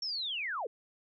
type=linear sweep; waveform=sine; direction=down; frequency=5540 to 392 Hz; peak=-33 dBFS; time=0.02-0.67 s; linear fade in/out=5 ms; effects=none